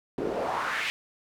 pink noise with band-pass filter sweep, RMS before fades -30 dBFS, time 0.18-0.9 s, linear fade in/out 0 ms, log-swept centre 310 to 2600 Hz, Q 2.9, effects none

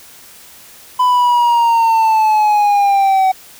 triangle linear sweep, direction down, 1004 to 753 Hz, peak -7 dBFS, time 0.99-3.32 s, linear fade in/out 10 ms, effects white hiss -40 dBFS RMS until 3.59 s

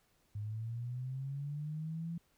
sine linear sweep, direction up, 102.4 to 170 Hz, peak -37 dBFS, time 0.35-2.18 s, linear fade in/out 5 ms, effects pink hiss -73 dBFS RMS until 2.37 s

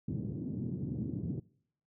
pink band-pass noise, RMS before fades -37 dBFS, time 0.08-1.4 s, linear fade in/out 5 ms, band 110 to 290 Hz, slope 24 dB/octave, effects noise-tail reverb RT60 0.7 s tail -24 dB re dry

